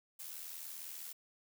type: noise with amplitude modulation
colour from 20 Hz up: blue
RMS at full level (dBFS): -44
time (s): 0.19-1.13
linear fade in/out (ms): 10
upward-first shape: sine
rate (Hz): 80.1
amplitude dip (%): 60
effects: none